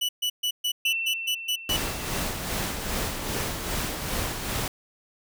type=tone bursts; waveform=40% pulse; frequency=2960 Hz; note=F#7; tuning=in tune; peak=-23 dBFS; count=9; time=0.01-1.77 s; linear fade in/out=10 ms; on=80 ms; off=130 ms
type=tone with exponential decay; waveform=sine; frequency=2691 Hz; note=E7; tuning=35 cents sharp; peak=-23 dBFS; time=0.85-3.02 s; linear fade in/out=2 ms; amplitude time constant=470 ms
type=noise with tremolo; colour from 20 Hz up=pink; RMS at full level=-28 dBFS; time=1.69-4.68 s; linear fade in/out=2 ms; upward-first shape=sine; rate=2.5 Hz; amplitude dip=45%
effects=none